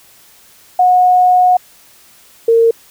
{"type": "tone pair in turn", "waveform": "sine", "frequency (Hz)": [728, 458.6], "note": ["F#5", "A#4"], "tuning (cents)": [-28, -28], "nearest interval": "minor sixth", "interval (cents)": 800, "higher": "first", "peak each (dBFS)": -6, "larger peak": "neither", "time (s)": [[0.79, 1.57], [2.48, 2.71]], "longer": "first", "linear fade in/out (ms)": 5, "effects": ["white hiss -45 dBFS RMS until 2.9 s"]}